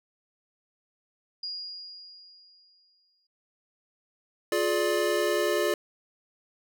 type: tone with exponential decay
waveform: sine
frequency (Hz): 4858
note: D#8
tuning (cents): -42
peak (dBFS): -31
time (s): 1.43-3.27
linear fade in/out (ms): 5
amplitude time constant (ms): 400
type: chord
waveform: square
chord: D diminished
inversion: first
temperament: just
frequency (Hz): 352.4 / 422.9 / 587.3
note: F4 / Ab4 / D5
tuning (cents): +16 / +31 / 0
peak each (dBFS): -29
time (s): 4.52-5.74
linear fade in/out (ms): 2
effects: none